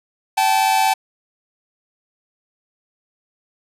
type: tone pair together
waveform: 45% pulse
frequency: 772.4 / 869 Hz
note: G5 / A5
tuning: -26 / -22 cents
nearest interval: major second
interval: 204 cents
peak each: -17 dBFS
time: 0.37-0.94 s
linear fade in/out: 10 ms
effects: resampled to 32000 Hz